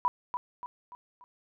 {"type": "tone with echo", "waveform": "sine", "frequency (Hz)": 985, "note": "B5", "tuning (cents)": -5, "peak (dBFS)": -22, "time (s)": [0.05, 0.08], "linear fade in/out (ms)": 0, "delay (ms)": 290, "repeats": 4, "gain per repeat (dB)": -7, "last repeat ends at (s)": 1.24, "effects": []}